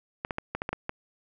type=clicks; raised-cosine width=0.5 ms; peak=-15 dBFS; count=8; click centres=0.249 / 0.308 / 0.384 / 0.55 / 0.619 / 0.691 / 0.73 / 0.894 s; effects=none